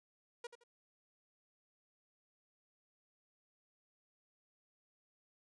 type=tone with echo; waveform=sawtooth; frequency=477 Hz; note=A#4; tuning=40 cents sharp; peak=-39 dBFS; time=0.44-0.47 s; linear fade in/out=5 ms; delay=84 ms; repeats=2; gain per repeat=-11 dB; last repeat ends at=0.638 s; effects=resampled to 22050 Hz